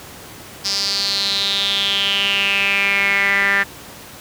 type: tone with band-pass filter sweep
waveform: sawtooth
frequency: 198.4 Hz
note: G3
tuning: 21 cents sharp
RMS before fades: -18 dBFS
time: 0.64-3.64 s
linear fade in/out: 20 ms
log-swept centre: 5100 to 1800 Hz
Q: 7
effects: pink hiss -37 dBFS RMS until 4.2 s + high-pass 80 Hz 12 dB/octave